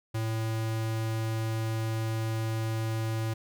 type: tone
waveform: square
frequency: 111.6 Hz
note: A2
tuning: 25 cents sharp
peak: -29 dBFS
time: 0.14-3.34 s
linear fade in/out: 10 ms
effects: none